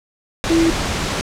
sine tone in noise, 330 Hz, E4, 2 cents sharp, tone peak -12 dBFS, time 0.5-0.7 s, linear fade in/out 0 ms, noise pink, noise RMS -21 dBFS, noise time 0.44-1.21 s, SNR +6 dB, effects low-pass 7000 Hz 12 dB/octave

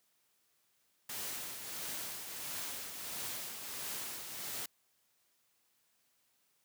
white noise with tremolo, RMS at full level -40 dBFS, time 1.09-4.66 s, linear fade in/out 5 ms, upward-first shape triangle, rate 1.5 Hz, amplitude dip 50%, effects white hiss -75 dBFS RMS until 6.64 s + high-pass 80 Hz 12 dB/octave

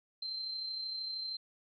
sine tone with amplitude modulation, 4121 Hz, C8, 27 cents flat, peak -35 dBFS, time 0.22-1.37 s, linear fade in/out 5 ms, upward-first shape sine, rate 33 Hz, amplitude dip 35%, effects none

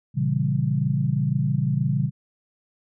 sine chord, A# diminished seventh, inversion none, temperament equal, 116.54 / 138.59 / 164.81 / 196 Hz, A#2 / C#3 / E3 / G3, 0 / 0 / 0 / 0 cents, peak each -27 / -22 / -27 / -28 dBFS, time 0.14-2.11 s, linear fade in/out 50 ms, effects none

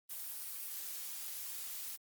blue noise with amplitude modulation, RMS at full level -42 dBFS, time 0.09-1.97 s, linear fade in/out 20 ms, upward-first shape sine, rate 297 Hz, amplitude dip 30%, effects Opus 32 kbps

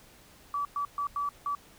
sine tone bursts at uneven times, 1150 Hz, D6, 37 cents flat, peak -28 dBFS, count 5, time 0.54-0.65 / 0.76-0.85 / 0.98-1.07 / 1.16-1.29 / 1.46-1.55 s, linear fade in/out 2 ms, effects pink hiss -56 dBFS RMS until 1.78 s

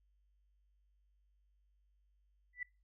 sine tone with exponential growth, 1975.5 Hz, B6, in tune, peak -35 dBFS, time 2.53-2.63 s, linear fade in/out 5 ms, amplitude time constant 21 ms, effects noise-tail reverb RT60 0.3 s tail -24 dB re dry + added 50 Hz sine -70 dBFS peak until 2.83 s

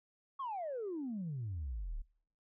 sine exponential sweep, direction down, 1134 to 31.87 Hz, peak -36 dBFS, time 0.39-2.02 s, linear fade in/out 10 ms, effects noise-tail reverb RT60 0.7 s tail -25 dB re dry + tanh soft clip ceiling -34 dBFS

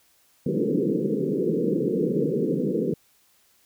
white band-pass noise, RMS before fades -24 dBFS, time 0.46-2.94 s, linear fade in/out 5 ms, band 140 to 490 Hz, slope 96 dB/octave, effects white hiss -62 dBFS RMS until 3.65 s

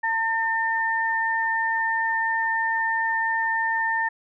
sine tone pair together, 903 / 1806 Hz, A5 / A6, +45 / +45 cents, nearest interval octave, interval 1200 cents, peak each -25 / -23 dBFS, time 0.03-4.09 s, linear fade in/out 10 ms, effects none

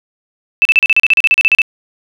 sine tone bursts, 2637 Hz, E7, in tune, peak -5 dBFS, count 15, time 0.62-1.618 s, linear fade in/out 0 ms, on 32 ms, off 37 ms, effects none

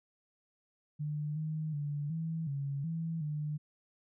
sine tone with pitch steps, 149.6 / 155.9 / 145.8 / 162.4 / 139.9 / 163.9 / 150.1 Hz, D3 / D#3 / D3 / E3 / C#3 / E3 / D3, +32 / +4 / -12 / -26 / +16 / -10 / +38 cents, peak -33 dBFS, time 0.99-3.58 s, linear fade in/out 20 ms, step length 370 ms, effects none

